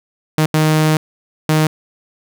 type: tone bursts at uneven times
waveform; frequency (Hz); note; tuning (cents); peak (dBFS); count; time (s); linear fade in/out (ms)
sawtooth; 155.56; D#3; 0; -7; 3; 0.38-0.46 / 0.54-0.97 / 1.49-1.67; 2
effects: none